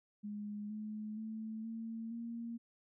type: tone with pitch steps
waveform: sine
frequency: 207.7 / 213.7 / 219.8 / 226.1 / 232.6 Hz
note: G#3 / G#3 / A3 / A3 / A#3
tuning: 0 / +50 / -2 / +47 / -4 cents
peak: -40 dBFS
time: 0.23-2.58 s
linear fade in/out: 20 ms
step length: 470 ms
effects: none